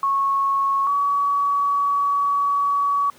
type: tone pair in turn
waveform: sine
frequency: 1100 / 1132.9 Hz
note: C#6 / C#6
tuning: -14 / +37 cents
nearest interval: minor second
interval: 51 cents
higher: second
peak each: -17 dBFS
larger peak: neither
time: 0.03-0.87 / 0.87-3.1 s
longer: second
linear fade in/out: 2 ms
effects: pink hiss -50 dBFS RMS until 3.18 s + high-pass 150 Hz 12 dB/octave